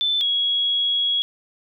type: tone pair in turn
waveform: sine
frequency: 3524 / 3327 Hz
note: A7 / G#7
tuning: +2 / +2 cents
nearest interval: minor second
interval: 100 cents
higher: first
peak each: -18 dBFS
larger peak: neither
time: 0.01-0.21 / 0.21-1.22 s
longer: second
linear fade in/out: 0 ms
effects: none